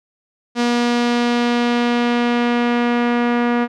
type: tone with low-pass filter sweep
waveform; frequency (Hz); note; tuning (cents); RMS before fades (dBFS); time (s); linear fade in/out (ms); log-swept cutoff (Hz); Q
sawtooth; 239.8; A#3; +49; -17; 0.55-3.68; 50; 5400 to 1900; 1.1
effects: none